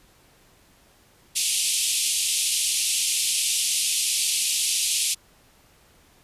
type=band-pass noise; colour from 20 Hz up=white; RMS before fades=-24 dBFS; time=1.35-5.15 s; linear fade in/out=20 ms; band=2500 to 11000 Hz; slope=48 dB/octave; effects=pink hiss -57 dBFS RMS until 6.23 s + resampled to 32000 Hz